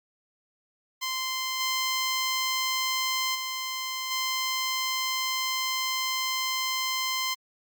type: tone with level steps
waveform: 10% pulse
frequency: 1040 Hz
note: C6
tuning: 11 cents flat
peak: -20 / -17 / -22 / -18 dBFS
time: 1.01-7.35 s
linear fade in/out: 20 ms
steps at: 1.59 / 3.34 / 4.1 s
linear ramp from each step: 20 ms
effects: Opus 48 kbps